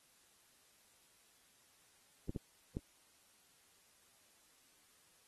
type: clicks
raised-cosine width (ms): 3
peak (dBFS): -27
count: 3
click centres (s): 2.294 / 2.362 / 2.769
effects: white hiss -69 dBFS RMS until 5.27 s + AAC 32 kbps